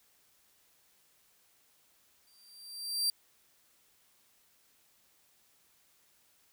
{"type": "tone with exponential growth", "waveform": "sawtooth", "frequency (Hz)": 4708, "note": "D8", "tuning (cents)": 3, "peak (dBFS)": -23, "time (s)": [2.27, 3.1], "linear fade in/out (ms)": 2, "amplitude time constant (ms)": 180, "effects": ["white hiss -68 dBFS RMS until 6.52 s"]}